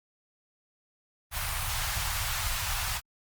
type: band-stop noise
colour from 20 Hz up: pink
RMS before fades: -31 dBFS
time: 1.31-3.01 s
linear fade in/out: 50 ms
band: 110 to 820 Hz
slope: 24 dB/octave
effects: Opus 32 kbps